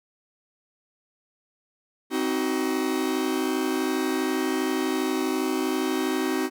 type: chord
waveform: 45% pulse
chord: C diminished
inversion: none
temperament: just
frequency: 261.6 / 314 / 376.7 Hz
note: C4 / Eb4 / Gb4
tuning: 0 / +16 / +31 cents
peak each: -28 dBFS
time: 2.1-6.5 s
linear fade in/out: 50 ms
effects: none